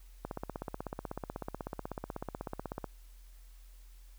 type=click train; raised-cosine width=1 ms; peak=-23 dBFS; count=43; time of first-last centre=0.25-2.843 s; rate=16.2 Hz; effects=added 42 Hz sine -51 dBFS peak until 4.18 s + white hiss -66 dBFS RMS until 4.18 s